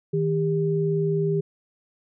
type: tone pair together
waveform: sine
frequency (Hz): 158.5 / 399.4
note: D#3 / G4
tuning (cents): +32 / +32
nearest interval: octave + major third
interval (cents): 1600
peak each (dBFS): -23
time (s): 0.13-1.41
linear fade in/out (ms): 10
effects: none